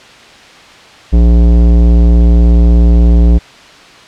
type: tone with tanh clipping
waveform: sine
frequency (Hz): 58.27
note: A#1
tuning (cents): 0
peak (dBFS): -5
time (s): 1.12-3.39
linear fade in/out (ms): 20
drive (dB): 16
effects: white hiss -36 dBFS RMS until 4.07 s + low-pass 4000 Hz 12 dB/octave

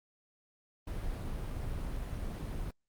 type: noise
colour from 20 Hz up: brown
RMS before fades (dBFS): -37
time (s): 0.87-2.71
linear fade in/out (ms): 5
effects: Opus 32 kbps

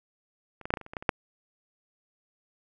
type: clicks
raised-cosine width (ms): 0.5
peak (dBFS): -30 / -20 / -12 / -8 / -20 / -28 / -30 / -25 / -17 / -25 / -6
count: 11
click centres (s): 0.613 / 0.655 / 0.705 / 0.739 / 0.772 / 0.813 / 0.864 / 0.935 / 0.968 / 1.025 / 1.092
effects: none

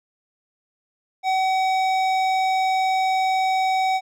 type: tone with hard clipping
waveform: sine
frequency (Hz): 757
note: F#5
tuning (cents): +39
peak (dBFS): -20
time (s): 1.23-4.01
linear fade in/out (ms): 50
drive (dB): 13
effects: none

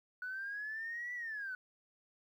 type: linear two-way sweep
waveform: sine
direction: up then down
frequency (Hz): 1473 to 1975.5 to 1473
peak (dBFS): -38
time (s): 0.22-1.55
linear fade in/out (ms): 2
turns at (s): 1.14
effects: tanh soft clip ceiling -34 dBFS + 12-bit

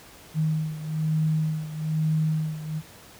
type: beating tone pair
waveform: sine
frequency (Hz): 156.2 / 157.3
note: D#3 / D#3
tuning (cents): +7 / +19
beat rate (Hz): 1.1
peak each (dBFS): -24 / -28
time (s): 0.34-2.82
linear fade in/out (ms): 50
effects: pink hiss -48 dBFS RMS until 3.19 s + high-pass 60 Hz 12 dB/octave

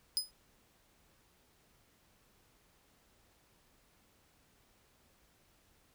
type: tone with exponential decay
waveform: sawtooth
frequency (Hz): 5020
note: D#8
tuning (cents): +15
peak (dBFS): -24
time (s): 0.17-0.31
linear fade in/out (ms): 0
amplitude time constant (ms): 30
effects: pink hiss -69 dBFS RMS until 5.94 s

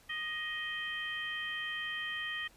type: harmonic tone with a mistuned harmonic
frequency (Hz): 626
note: D#5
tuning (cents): +10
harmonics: 2 / 3 / 4 / 5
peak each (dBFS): -47 / -37 / -46 / -41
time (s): 0.09-2.48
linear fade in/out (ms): 10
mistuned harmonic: 2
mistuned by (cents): -22
effects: pink hiss -62 dBFS RMS until 2.56 s + resampled to 32000 Hz

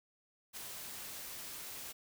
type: noise with ADSR envelope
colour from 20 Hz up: white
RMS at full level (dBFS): -43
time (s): 0.53-1.93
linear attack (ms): 39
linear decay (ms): 9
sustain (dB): -3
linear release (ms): 20
effects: none

